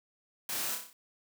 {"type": "noise with echo", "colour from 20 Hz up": "white", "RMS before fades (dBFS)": -36, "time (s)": [0.49, 0.75], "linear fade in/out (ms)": 2, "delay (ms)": 30, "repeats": 6, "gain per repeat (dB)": -4, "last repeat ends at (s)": 0.93, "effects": ["high-pass 150 Hz 12 dB/octave"]}